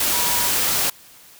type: tone in noise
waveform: sine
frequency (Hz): 965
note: B5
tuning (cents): -40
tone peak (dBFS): -28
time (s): 0.13-0.49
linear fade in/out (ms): 5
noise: white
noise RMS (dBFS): -20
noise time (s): 0-0.9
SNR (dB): -11
effects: white hiss -47 dBFS RMS until 1.39 s